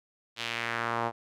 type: tone with band-pass filter sweep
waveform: sawtooth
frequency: 116.54 Hz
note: A#2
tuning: in tune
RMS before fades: -32 dBFS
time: 0.36-1.12 s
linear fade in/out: 50 ms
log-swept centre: 3500 to 820 Hz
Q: 1.8
effects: none